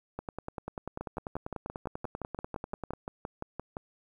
two click trains, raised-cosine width 1 ms, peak -22 / -22 dBFS, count 29 / 17, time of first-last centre 0.19-2.935 / 1.01-3.769 s, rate 10.2 / 5.8 Hz, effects 10-bit

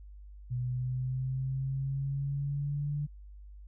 sine linear sweep, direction up, 123.47 to 146.83 Hz, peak -30 dBFS, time 0.5-3.07 s, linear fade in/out 20 ms, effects added 50 Hz sine -46 dBFS peak until 3.67 s

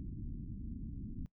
pink low-pass noise, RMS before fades -43 dBFS, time 0-1.26 s, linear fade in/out 0 ms, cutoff 290 Hz, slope 48 dB/octave, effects noise-tail reverb RT60 0.1 s tail -21 dB re dry

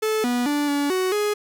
45% pulse tone with pitch steps, 434.7 / 244.3 / 291.7 / 286.4 / 372 / 417.2 Hz, A4 / B3 / D4 / D4 / F#4 / G#4, -21 / -19 / -12 / -43 / +9 / +8 cents, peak -20 dBFS, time 0.02-1.34 s, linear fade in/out 10 ms, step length 220 ms, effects none

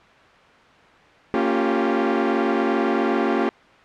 sawtooth chord, G half-diminished seventh, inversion first, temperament equal with one note detuned, 229.5 / 277.2 / 349.2 / 392 Hz, Bb3 / Db4 / F4 / G4, -27 / 0 / 0 / 0 cents, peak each -20 dBFS, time 1.34-3.49 s, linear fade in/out 0 ms, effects white hiss -49 dBFS RMS until 3.84 s + low-pass 2000 Hz 12 dB/octave

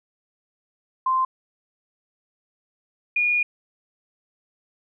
sine tone pair in turn, 1042 / 2439 Hz, C6 / D#7, -7 / -35 cents, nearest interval octave + minor third, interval 1472 cents, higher second, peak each -18 dBFS, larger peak neither, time 1.06-1.25 / 3.16-3.43 s, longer second, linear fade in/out 5 ms, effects none

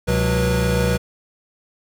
square tone cluster, 69.8 / 125.4 / 182.3 / 485.9 Hz, C#2 / B2 / F#3 / B4, +13 / +27 / -25 / -28 cents, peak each -23 dBFS, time 0.07-0.98 s, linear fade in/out 20 ms, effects none

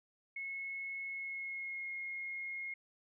sine tone with pitch glide, 2184 to 2150 Hz, C#7 to C7, -26 to +47 cents, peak -39 dBFS, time 0.36-2.74 s, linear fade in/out 5 ms, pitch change -27 cents, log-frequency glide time 1.06-1.91 s, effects none

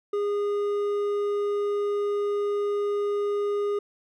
triangle tone with hard clipping, 409.4 Hz, G#4, 25 cents flat, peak -25 dBFS, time 0.13-3.79 s, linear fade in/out 5 ms, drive 9 dB, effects none

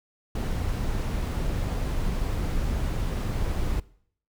brown noise, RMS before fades -27 dBFS, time 0.35-3.8 s, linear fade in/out 5 ms, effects noise-tail reverb RT60 0.6 s tail -21 dB re dry

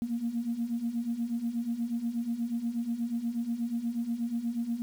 sine beating tone pair, 229 / 237.3 Hz, A#3 / A#3, -31 / +31 cents, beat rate 8.3 Hz, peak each -34 / -30 dBFS, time 0.02-4.82 s, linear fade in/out 0 ms, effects tanh soft clip ceiling -22 dBFS + 9-bit

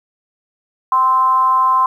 sine tone with frequency modulation, 1040 Hz, C6, 11 cents flat, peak -10 dBFS, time 0.92-1.86 s, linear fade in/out 2 ms, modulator 267 Hz, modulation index 0.39, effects 8-bit

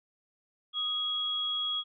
sine tone pair together, 1244.5 / 3317 Hz, D#6 / G#7, 0 / -3 cents, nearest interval octave + perfect fourth, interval 1697 cents, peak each -40 / -29 dBFS, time 0.73-1.84 s, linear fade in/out 50 ms, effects none

